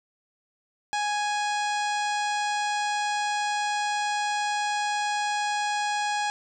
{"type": "harmonic tone with a mistuned harmonic", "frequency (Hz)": 831, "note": "G#5", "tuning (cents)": 1, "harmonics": [1, 2, 3, 4, 5, 6, 7, 8, 9, 10], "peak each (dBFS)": [-26, -32, -36, -38, -40, -42, -43, -44, -45, -46], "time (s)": [0.93, 6.3], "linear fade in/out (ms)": 0, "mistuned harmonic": 8, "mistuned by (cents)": 60, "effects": []}